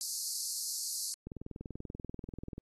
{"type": "high-pass noise", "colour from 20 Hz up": "pink", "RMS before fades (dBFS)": -37, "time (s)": [0.01, 1.14], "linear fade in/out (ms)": 0, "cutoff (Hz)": 4300, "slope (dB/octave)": 96}
{"type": "click train", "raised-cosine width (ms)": 3, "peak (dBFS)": -29, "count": 28, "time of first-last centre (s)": [1.27, 2.581], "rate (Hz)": 20.6}
{"effects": ["AAC 32 kbps"]}